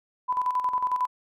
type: tone with tremolo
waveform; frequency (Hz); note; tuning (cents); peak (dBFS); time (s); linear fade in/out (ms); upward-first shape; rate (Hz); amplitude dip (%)
sine; 1000; B5; +21; -21; 0.28-1.07; 20; square; 11; 60
effects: none